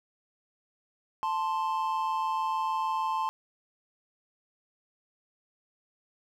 triangle tone pair together, 880 / 1046.5 Hz, A5 / C6, 0 / 0 cents, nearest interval minor third, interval 300 cents, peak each -28 dBFS, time 1.23-3.29 s, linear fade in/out 0 ms, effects none

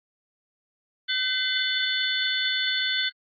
sine tone cluster, 1531 / 2042 / 3009 / 3517 / 4360 Hz, G6 / C7 / F#7 / A7 / C#8, -41 / -43 / +28 / -1 / -29 cents, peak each -29 / -32 / -31 / -27 / -32 dBFS, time 1.08-3.1 s, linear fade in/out 20 ms, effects AAC 32 kbps

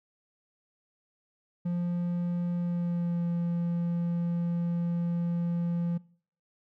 triangle tone with pitch glide, 174.61 to 171.61 Hz, F3 to F3, 0 to -30 cents, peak -25 dBFS, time 1.65-5.98 s, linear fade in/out 10 ms, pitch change -30 cents, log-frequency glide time 2.55-3.26 s, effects noise-tail reverb RT60 0.5 s tail -22 dB re dry

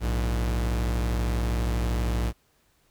45% pulse tone pair together, 58.64 / 104.7 Hz, A#1 / G#2, +11 / +15 cents, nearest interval minor seventh, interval 1004 cents, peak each -24 / -33 dBFS, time 0-2.33 s, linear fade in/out 50 ms, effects pink hiss -66 dBFS RMS until 2.9 s

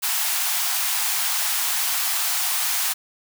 white high-pass noise, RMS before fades -23 dBFS, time 0.02-2.94 s, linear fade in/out 20 ms, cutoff 680 Hz, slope 96 dB/octave, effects none

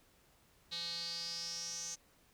square tone with band-pass filter sweep, 170 Hz, F3, 46 cents flat, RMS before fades -42 dBFS, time 0.71-1.96 s, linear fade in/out 20 ms, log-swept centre 4000 to 6300 Hz, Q 8.1, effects pink hiss -68 dBFS RMS until 2.33 s

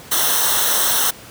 white noise with comb filter, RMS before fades -17 dBFS, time 0.11-1.11 s, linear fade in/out 10 ms, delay 0.42 ms, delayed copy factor -0.8, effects pink hiss -39 dBFS RMS until 1.3 s + high-pass 80 Hz 12 dB/octave

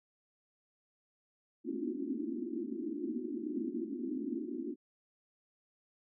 white band-pass noise, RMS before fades -38 dBFS, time 1.64-4.76 s, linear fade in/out 50 ms, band 220 to 360 Hz, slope 96 dB/octave, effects none

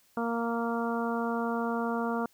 harmonic tone, 232.5 Hz, A#3, 4 cents flat, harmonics 1 / 2 / 3 / 4 / 5 / 6, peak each -31 / -34 / -36 / -37 / -38 / -39 dBFS, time 0.17-2.26 s, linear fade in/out 2 ms, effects white hiss -65 dBFS RMS until 2.33 s

